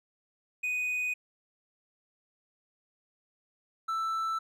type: tone pair in turn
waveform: triangle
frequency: 2489 / 1324.6 Hz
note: D#7 / E6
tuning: 0 / +8 cents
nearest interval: major seventh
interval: 1092 cents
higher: first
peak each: -27 dBFS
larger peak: neither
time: 0.63-1.14 / 3.88-4.39 s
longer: neither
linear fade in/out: 10 ms
effects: none